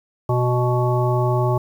harmonic tone, 123.47 Hz, B2, in tune, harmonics 1 / 3 / 5 / 7 / 9, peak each -18 / -23 / -25 / -26 / -28 dBFS, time 0.29-1.58 s, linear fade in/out 5 ms, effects 8-bit

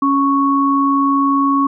sine tone pair together, 277.2 / 1108.7 Hz, C#4 / C#6, 0 / 0 cents, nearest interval 2 octaves, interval 2400 cents, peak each -14 dBFS, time 0.02-1.67 s, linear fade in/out 5 ms, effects none

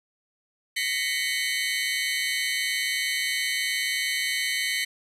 35% pulse tone cluster, 1866 / 2009 / 2215 / 3052 / 4117 Hz, A#6 / B6 / C#7 / G7 / C8, +1 / +29 / -2 / -47 / -29 cents, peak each -32 / -28 / -28 / -30 / -35 dBFS, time 0.76-4.85 s, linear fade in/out 10 ms, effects resampled to 32000 Hz + 9-bit

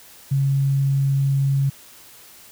sine tone, 137.5 Hz, C#3, 14 cents flat, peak -16 dBFS, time 0.31-1.7 s, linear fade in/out 10 ms, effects white hiss -46 dBFS RMS until 2.51 s

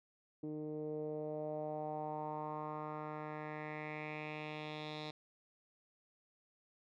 10% pulse tone with low-pass filter sweep, 152.6 Hz, D#3, 33 cents flat, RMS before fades -43 dBFS, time 0.43-5.11 s, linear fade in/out 5 ms, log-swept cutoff 350 to 4000 Hz, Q 3.5, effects none

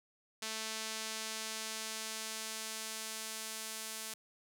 sawtooth tone with band-pass filter sweep, 220 Hz, A3, in tune, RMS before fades -42 dBFS, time 0.42-4.14 s, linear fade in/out 5 ms, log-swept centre 5800 to 9900 Hz, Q 0.72, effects none

